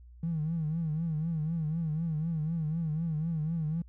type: tone with vibrato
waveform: triangle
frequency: 160 Hz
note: D#3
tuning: 49 cents sharp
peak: -25 dBFS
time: 0.23-3.82 s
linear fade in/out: 5 ms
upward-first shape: triangle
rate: 4 Hz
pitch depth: 120 cents each way
effects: tanh soft clip ceiling -26 dBFS + added 60 Hz sine -49 dBFS peak until 3.88 s